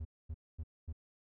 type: tone bursts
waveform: triangle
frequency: 78.9 Hz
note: D#2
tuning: 25 cents sharp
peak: -36 dBFS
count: 4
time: 0-0.928 s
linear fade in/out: 10 ms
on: 52 ms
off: 240 ms
effects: none